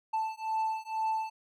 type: beating tone pair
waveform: triangle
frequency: 880 / 882.1 Hz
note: A5 / A5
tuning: 0 / +4 cents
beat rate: 2.1 Hz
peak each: -31 dBFS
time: 0.13-1.3 s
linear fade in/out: 10 ms
effects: none